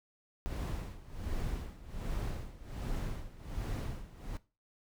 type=noise with tremolo; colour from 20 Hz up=brown; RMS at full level=-35 dBFS; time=0.46-4.37 s; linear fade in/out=0 ms; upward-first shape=sine; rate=1.3 Hz; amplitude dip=85%; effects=noise-tail reverb RT60 0.3 s tail -18 dB re dry